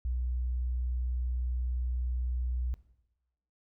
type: tone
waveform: sine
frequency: 61.74 Hz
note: B1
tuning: in tune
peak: -29 dBFS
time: 0.05-2.74 s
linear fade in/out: 0 ms
effects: noise-tail reverb RT60 0.9 s tail -17 dB re dry